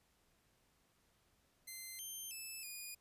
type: tone with pitch steps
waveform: 5% pulse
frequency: 2070 / 3150 / 2623 / 2453 Hz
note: C7 / G7 / E7 / D#7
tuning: -19 / +8 / -9 / -25 cents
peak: -37 dBFS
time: 1.67-2.95 s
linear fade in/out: 10 ms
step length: 320 ms
effects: pink hiss -75 dBFS RMS until 3 s + resampled to 32000 Hz